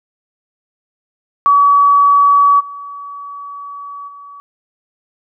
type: tone with level steps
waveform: sine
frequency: 1138 Hz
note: C#6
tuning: 45 cents sharp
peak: -6 / -26 / -32 dBFS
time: 1.46-4.4 s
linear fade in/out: 0 ms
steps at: 2.59 / 4.07 s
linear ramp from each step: 20 ms
effects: none